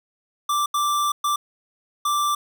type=tone bursts at uneven times; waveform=square; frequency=1174.7 Hz; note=D6; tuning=in tune; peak=-20 dBFS; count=4; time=0.49-0.66 / 0.74-1.12 / 1.24-1.36 / 2.05-2.35 s; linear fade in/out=5 ms; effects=none